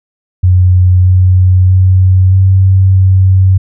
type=tone with pitch steps; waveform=sine; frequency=91.1 / 92.1 / 93.2 / 95.1 / 94.4 Hz; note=F#2 / F#2 / F#2 / F#2 / F#2; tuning=-26 / -7 / +13 / +48 / +35 cents; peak=-3 dBFS; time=0.43-3.58 s; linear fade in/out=10 ms; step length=630 ms; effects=none